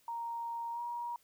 sine tone with pitch glide, 932.3 to 951.3 Hz, A#5 to A#5, 0 to +35 cents, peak -36 dBFS, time 0.08-1.16 s, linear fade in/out 2 ms, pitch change +35 cents, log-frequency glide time 0.72-0.81 s, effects white hiss -69 dBFS RMS until 1.23 s

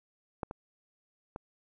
clicks, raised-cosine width 1 ms, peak -19 / -25 / -25 dBFS, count 3, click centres 0.432 / 0.511 / 1.361 s, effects none

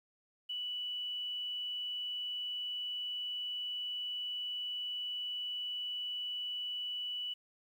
sine tone with quantisation, 2960 Hz, F#7, in tune, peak -36 dBFS, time 0.49-7.34 s, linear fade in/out 10 ms, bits 11, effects none

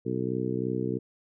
harmonic tone, 63 Hz, B1, 35 cents sharp, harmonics 2 / 3 / 4 / 5 / 6 / 7, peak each -34 / -34 / -34 / -34 / -34 / -34 dBFS, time 0.05-0.99 s, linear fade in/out 20 ms, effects none

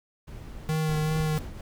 brown noise, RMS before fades -41 dBFS, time 0.27-0.77 s, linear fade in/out 10 ms
square tone with vibrato, 155.56 Hz, D#3, in tune, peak -25 dBFS, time 0.69-1.38 s, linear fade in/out 0 ms, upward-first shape sine, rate 2.6 Hz, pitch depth 19 cents each way
brown noise with tremolo, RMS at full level -34 dBFS, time 0.89-1.61 s, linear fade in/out 2 ms, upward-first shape triangle, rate 4.3 Hz, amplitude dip 55%
white noise with exponential growth, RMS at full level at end -40 dBFS, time 1.28-1.39 s, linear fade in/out 2 ms, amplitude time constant 23 ms
effects none

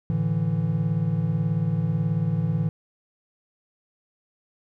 triangle chord, A suspended fourth, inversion none, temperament just, 110 / 146.67 / 165 Hz, A2 / D3 / E3, 0 / -2 / +2 cents, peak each -25 / -25 / -22 dBFS, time 0.1-2.69 s, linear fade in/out 0 ms, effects none

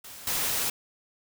white noise with level steps, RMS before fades -44 / -28 dBFS, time 0.04-0.7 s, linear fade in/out 5 ms, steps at 0.27 s, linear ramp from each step 2 ms, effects none

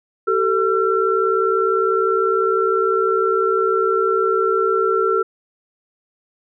sine tone cluster, 385.4 / 445.3 / 1353 Hz, G4 / A4 / E6, -29 / +21 / +45 cents, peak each -19 dBFS, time 0.27-5.23 s, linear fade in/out 10 ms, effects none

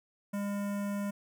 square tone with notch filter, 202.2 Hz, G#3, 46 cents flat, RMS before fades -34 dBFS, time 0.33-1.11 s, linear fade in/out 10 ms, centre 4000 Hz, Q 0.7, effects none

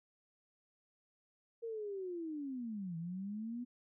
sine linear two-way sweep, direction down then up, 467.7 to 161.7 to 248.5 Hz, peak -39 dBFS, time 1.62-3.65 s, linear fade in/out 20 ms, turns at 2.97 s, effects none

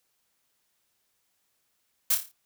blue noise with echo, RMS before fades -23 dBFS, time 2.1-2.15 s, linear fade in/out 5 ms, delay 28 ms, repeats 6, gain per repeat -6 dB, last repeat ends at 2.318 s, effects white hiss -74 dBFS RMS until 2.45 s

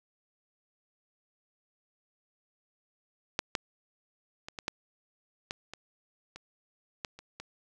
clicks, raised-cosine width 0.2 ms, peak -10 / -11 / -23 / -21 / -13 / -17 / -24 / -27 / -17 / -30 / -24 dBFS, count 11, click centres 3.391 / 3.552 / 4.485 / 4.588 / 4.681 / 5.509 / 5.736 / 6.36 / 7.048 / 7.19 / 7.4 s, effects none

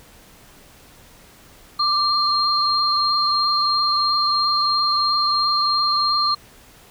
sine tone pair together, 1179 / 4201 Hz, D6 / C8, +6 / +6 cents, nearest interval octave + minor seventh, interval 2200 cents, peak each -19 dBFS, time 1.79-6.35 s, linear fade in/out 10 ms, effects pink hiss -48 dBFS RMS until 6.9 s

